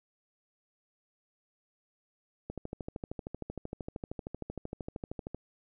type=click train; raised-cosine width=2 ms; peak=-24 dBFS; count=38; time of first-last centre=2.5-5.346 s; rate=13 Hz; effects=none